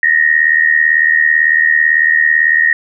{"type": "tone with amplitude modulation", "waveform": "sine", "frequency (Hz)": 1864.7, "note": "A#6", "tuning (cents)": 0, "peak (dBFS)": -4, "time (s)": [0.03, 2.73], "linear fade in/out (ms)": 2, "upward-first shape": "sine", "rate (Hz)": 78, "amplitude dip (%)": 80, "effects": []}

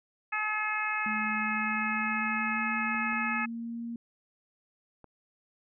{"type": "harmonic tone", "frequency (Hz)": 427.3, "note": "G#4", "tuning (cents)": 49, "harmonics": [2, 3, 4, 5, 6], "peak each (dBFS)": [-37, -34, -34, -36, -34], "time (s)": [0.32, 3.46], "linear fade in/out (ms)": 10}
{"type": "tone with pitch glide", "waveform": "sine", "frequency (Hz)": [215.5, 233.7], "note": ["A3", "A#3"], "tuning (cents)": [-36, 5], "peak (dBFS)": -34, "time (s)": [1.06, 3.96], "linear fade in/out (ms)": 2, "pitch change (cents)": 141, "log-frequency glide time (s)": [1.36, 3.84]}
{"type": "clicks", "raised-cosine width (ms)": 1, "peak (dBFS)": -36, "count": 3, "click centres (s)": [2.946, 3.127, 5.043]}
{"effects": []}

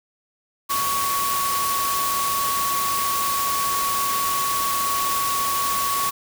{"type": "tone in noise", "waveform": "sine", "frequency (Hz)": 1118, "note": "C#6", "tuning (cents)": 14, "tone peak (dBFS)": -22, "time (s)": [0.69, 6.11], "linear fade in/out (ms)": 20, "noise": "white", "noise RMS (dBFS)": -26, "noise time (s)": [0.69, 6.11], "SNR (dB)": 1, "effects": []}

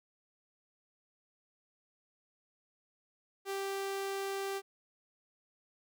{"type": "tone", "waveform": "sawtooth", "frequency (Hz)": 392, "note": "G4", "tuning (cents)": 0, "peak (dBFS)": -31, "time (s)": [3.45, 4.62], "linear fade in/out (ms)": 50, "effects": []}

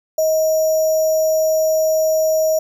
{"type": "tone with sample-and-hold", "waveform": "sine", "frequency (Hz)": 631, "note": "D#5", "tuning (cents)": 24, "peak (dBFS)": -13, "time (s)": [0.18, 2.59], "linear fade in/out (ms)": 5, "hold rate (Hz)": 6300, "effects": []}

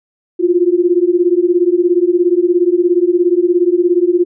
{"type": "beating tone pair", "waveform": "sine", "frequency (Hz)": [343.9, 360.9], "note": ["F4", "F#4"], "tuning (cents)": [-27, -43], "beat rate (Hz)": 17, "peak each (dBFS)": -12, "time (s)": [0.39, 4.25], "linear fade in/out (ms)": 20, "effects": []}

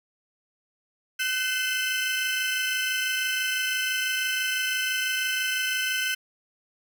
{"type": "tone cluster", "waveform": "35% pulse", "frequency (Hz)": [1518, 2081, 2621, 3062], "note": ["F#6", "C7", "E7", "G7"], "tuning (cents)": [44, -10, -11, -41], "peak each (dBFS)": [-26, -33, -29, -31], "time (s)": [1.19, 6.15], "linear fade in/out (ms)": 10, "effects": []}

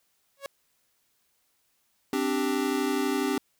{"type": "tone with exponential growth", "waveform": "sawtooth", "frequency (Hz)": 554.4, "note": "C#5", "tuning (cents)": 0, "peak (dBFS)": -26, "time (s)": [0.37, 0.46], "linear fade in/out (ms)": 1, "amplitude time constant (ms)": 18}
{"type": "chord", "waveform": "square", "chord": "C suspended second", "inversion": "none", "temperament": "equal", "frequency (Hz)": [261.6, 293.7, 392], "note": ["C4", "D4", "G4"], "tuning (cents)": [0, 0, 0], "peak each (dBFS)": -30, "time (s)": [2.13, 3.38], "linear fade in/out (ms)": 2}
{"effects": ["white hiss -71 dBFS RMS until 3.59 s"]}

